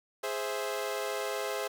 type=chord; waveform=sawtooth; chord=Ab augmented; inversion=none; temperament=equal; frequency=415.3 / 523.3 / 659.3 Hz; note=Ab4 / C5 / E5; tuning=0 / 0 / 0 cents; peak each=-32 / -32 / -34 dBFS; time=0.23-1.68 s; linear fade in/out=10 ms; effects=none